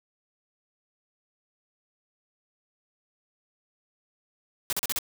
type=noise bursts; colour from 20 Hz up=white; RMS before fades=-28 dBFS; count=5; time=4.7-4.987 s; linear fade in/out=0 ms; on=27 ms; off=38 ms; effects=none